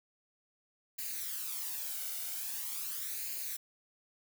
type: noise with flanger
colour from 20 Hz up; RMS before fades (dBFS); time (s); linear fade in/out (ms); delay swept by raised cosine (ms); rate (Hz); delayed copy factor
blue; -39; 0.98-3.57; 10; 0.43 to 1.38; 0.43; +0.65
effects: none